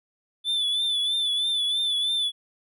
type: tone with vibrato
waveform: triangle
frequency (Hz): 3492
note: A7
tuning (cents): -14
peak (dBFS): -21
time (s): 0.44-2.32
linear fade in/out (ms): 50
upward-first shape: triangle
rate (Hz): 3.1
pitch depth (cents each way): 61
effects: none